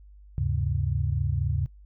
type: tone cluster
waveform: sine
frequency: 76.2 / 100.2 / 135 Hz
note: D#2 / G2 / C#3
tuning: -36 / +38 / -45 cents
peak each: -28 dBFS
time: 0.38-1.66 s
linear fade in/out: 0 ms
effects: noise-tail reverb RT60 0.1 s tail -20 dB re dry + added 50 Hz sine -47 dBFS peak until 1.85 s